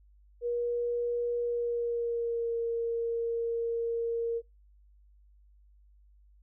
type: tone with pitch glide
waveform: sine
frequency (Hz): 478.2 to 464.1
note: A#4 to A#4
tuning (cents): +44 to -8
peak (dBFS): -28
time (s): 0.41-4.42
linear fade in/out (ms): 50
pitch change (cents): -52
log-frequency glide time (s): 1.38-2.56
effects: noise-tail reverb RT60 0.2 s tail -25 dB re dry + added 50 Hz sine -57 dBFS peak until 6.42 s